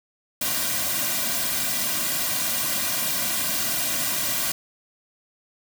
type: noise with comb filter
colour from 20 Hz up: white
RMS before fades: -25 dBFS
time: 0.41-4.52 s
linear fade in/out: 5 ms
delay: 2.3 ms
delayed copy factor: -0.9
effects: none